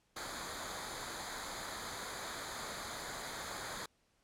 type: noise with comb filter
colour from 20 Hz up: pink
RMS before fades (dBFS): -43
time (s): 0.16-3.86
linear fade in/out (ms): 5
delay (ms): 0.36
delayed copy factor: -0.75
effects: pink hiss -75 dBFS RMS until 4.23 s + low-pass 10000 Hz 12 dB/octave